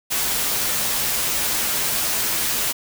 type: noise with comb filter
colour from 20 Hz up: white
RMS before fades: -22 dBFS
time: 0.1-2.73 s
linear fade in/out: 20 ms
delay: 11 ms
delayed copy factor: -0.5
effects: none